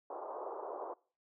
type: band-pass noise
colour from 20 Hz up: pink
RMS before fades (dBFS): -43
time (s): 0.1-0.94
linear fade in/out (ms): 5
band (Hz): 380 to 1100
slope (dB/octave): 48
effects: noise-tail reverb RT60 0.4 s tail -23 dB re dry